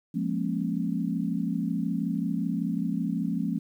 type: chord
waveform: sine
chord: Bb minor seventh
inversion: second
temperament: equal with one note detuned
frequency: 174.61 / 207.7 / 233.1 / 272.6 Hz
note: F3 / Ab3 / Bb3 / Db4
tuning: 0 / 0 / 0 / -29 cents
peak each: -30 / -31 / -32 / -32 dBFS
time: 0.14-3.59 s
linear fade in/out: 10 ms
effects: 10-bit